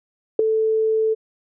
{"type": "tone with ADSR envelope", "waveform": "sine", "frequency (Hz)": 440, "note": "A4", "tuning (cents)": 0, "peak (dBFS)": -7, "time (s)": [0.39, 1.15], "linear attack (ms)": 4, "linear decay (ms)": 5, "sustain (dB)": -9, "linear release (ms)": 24, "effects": []}